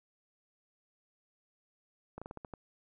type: slowing click train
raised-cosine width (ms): 1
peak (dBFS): -29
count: 7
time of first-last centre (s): 2.18-2.537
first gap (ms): 36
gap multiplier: 1.2
effects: none